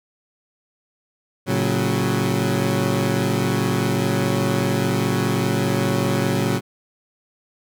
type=chord; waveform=20% pulse; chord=F# major; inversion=first; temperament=equal with one note detuned; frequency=113.62 / 138.59 / 185 Hz; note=A#2 / C#3 / F#3; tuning=-44 / 0 / 0 cents; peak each=-18 dBFS; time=1.46-6.61 s; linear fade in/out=50 ms; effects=none